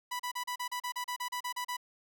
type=tone bursts; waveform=sawtooth; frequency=987.8 Hz; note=B5; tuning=in tune; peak=-30 dBFS; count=14; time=0.11-1.769 s; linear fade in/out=10 ms; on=86 ms; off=35 ms; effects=none